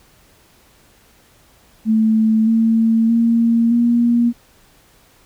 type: tone with pitch steps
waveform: sine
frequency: 220 / 225.5 / 231.2 / 237 Hz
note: A3 / A3 / A#3 / A#3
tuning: 0 / +43 / -14 / +29 cents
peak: -11 dBFS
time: 1.85-4.33 s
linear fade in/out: 50 ms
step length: 620 ms
effects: pink hiss -52 dBFS RMS until 5.25 s